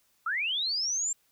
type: linear sweep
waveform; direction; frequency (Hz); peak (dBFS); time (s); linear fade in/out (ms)
sine; up; 1244.5 to 7459; -27; 0.26-1.13; 5
effects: white hiss -69 dBFS RMS until 1.31 s